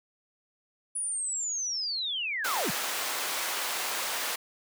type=linear sweep; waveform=sine; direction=down; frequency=9880 to 104.4 Hz; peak=-29 dBFS; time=0.95-2.71 s; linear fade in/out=10 ms
type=high-pass noise; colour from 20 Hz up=pink; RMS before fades=-32 dBFS; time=2.44-4.36 s; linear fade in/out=10 ms; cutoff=760 Hz; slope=12 dB/octave
effects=none